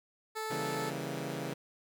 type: tone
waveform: 15% pulse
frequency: 437.6 Hz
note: A4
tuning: 9 cents flat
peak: -29 dBFS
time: 0.35-0.91 s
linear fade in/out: 20 ms
type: chord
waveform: 15% pulse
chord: C# diminished seventh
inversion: none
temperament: equal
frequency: 138.59 / 164.81 / 196 / 233.1 Hz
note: C#3 / E3 / G3 / Bb3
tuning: 0 / 0 / 0 / 0 cents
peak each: -33 / -34 / -38 / -38 dBFS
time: 0.5-1.54 s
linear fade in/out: 10 ms
effects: none